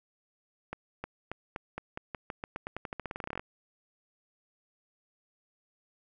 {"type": "accelerating click train", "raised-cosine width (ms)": 0.5, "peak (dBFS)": -21, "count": 26, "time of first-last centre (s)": [0.73, 3.395], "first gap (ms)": 310, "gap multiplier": 0.89, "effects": []}